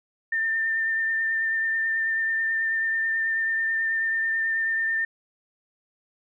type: tone with vibrato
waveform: sine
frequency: 1800 Hz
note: A6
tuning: 39 cents sharp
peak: -22 dBFS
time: 0.32-5.05 s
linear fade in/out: 5 ms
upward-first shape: sine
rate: 9.2 Hz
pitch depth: 15 cents each way
effects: none